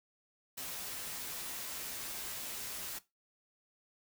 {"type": "noise with comb filter", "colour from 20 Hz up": "white", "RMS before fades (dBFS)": -42, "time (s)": [0.57, 2.99], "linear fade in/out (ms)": 10, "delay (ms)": 13, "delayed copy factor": -0.5, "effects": ["noise-tail reverb RT60 0.2 s tail -17 dB re dry"]}